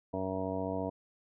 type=harmonic tone; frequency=94.6 Hz; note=F#2; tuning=39 cents sharp; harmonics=1 / 2 / 3 / 4 / 5 / 6 / 7 / 8 / 9 / 10; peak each=-42 / -41 / -38 / -48 / -39 / -43 / -38 / -51 / -52 / -43 dBFS; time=0.13-0.9 s; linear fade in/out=10 ms; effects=none